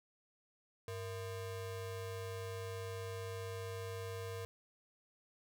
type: ring-modulated tone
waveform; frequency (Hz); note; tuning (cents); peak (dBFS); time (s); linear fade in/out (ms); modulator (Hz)
square; 282.2; C#4; +31; -39; 0.88-4.45; 0; 183
effects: none